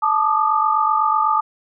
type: tone cluster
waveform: sine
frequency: 874 / 1183 / 1231 Hz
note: A5 / D6 / D#6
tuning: -12 / +12 / -19 cents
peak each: -19 dBFS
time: 0.02-1.41 s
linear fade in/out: 10 ms
effects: none